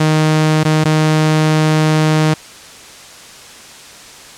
sawtooth tone with dropouts, 155.5 Hz, D#3, 1 cent flat, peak -6 dBFS, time 0-2.34 s, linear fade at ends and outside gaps 5 ms, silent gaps 0.635-0.65 / 0.841-0.852 s, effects white hiss -36 dBFS RMS until 4.37 s + low-pass 8000 Hz 12 dB/octave

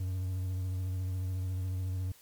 triangle tone with vibrato, 92.5 Hz, F#2, in tune, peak -29 dBFS, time 0-2.12 s, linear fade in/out 5 ms, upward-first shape sine, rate 14 Hz, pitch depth 32 cents each way, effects white hiss -59 dBFS RMS until 2.21 s + MP3 96 kbps

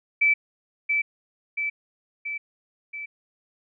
sine tone with echo, 2315 Hz, D7, 25 cents flat, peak -16 dBFS, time 0.21-0.34 s, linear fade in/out 10 ms, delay 680 ms, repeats 4, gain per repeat -4 dB, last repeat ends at 3.06 s, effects none

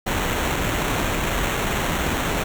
pink noise with sample-and-hold, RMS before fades -23 dBFS, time 0.06-2.44 s, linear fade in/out 10 ms, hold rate 4900 Hz, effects none

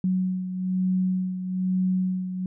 sine beating tone pair, 185 / 186.1 Hz, F#3 / F#3, 0 / +10 cents, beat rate 1.1 Hz, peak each -23 / -30 dBFS, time 0.04-2.46 s, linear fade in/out 2 ms, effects none

